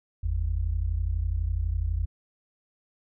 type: tone pair together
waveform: sine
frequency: 50.16 / 82.2 Hz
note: G1 / E2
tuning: +41 / -4 cents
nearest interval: major sixth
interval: 855 cents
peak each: -27 / -27 dBFS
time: 0.23-2.06 s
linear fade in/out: 10 ms
effects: none